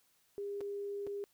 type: tone with dropouts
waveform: sine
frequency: 403.8 Hz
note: G#4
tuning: 49 cents flat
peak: -37 dBFS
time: 0.38-1.24 s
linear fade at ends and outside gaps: 0 ms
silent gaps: 0.607-0.612 / 1.067-1.072 s
effects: white hiss -72 dBFS RMS until 1.33 s